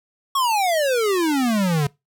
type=exponential sweep; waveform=square; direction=down; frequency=1125 to 138.59 Hz; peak=-18 dBFS; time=0.35-1.87 s; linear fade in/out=5 ms; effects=noise-tail reverb RT60 0.2 s tail -23 dB re dry